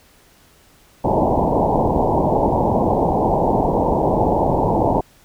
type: low-pass noise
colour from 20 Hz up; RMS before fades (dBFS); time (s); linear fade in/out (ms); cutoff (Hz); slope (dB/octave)
white; -17; 1.04-5.01; 5; 950; 96
effects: pink hiss -52 dBFS RMS until 5.24 s